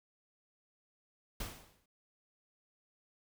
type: noise with exponential decay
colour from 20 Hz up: pink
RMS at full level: -39 dBFS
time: 1.4-1.86 s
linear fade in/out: 5 ms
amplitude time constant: 100 ms
effects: none